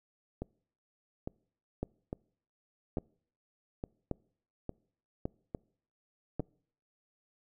two click trains, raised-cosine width 2 ms, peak -20 / -23 dBFS, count 5 / 8, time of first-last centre 1.83-6.396 / 0.42-6.403 s, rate 0.876 / 1.17 Hz, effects noise-tail reverb RT60 0.6 s tail -26 dB re dry

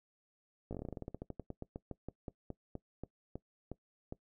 slowing click train, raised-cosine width 2 ms, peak -28 dBFS, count 28, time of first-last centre 0.71-4.124 s, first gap 17 ms, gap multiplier 1.13, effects noise-tail reverb RT60 0.1 s tail -20 dB re dry

